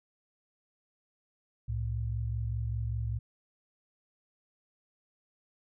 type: tone pair together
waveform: sine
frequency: 66.12 / 111.2 Hz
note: C2 / A2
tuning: +19 / +19 cents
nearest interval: major sixth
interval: 900 cents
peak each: -34 / -32 dBFS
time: 1.68-3.19 s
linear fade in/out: 10 ms
effects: none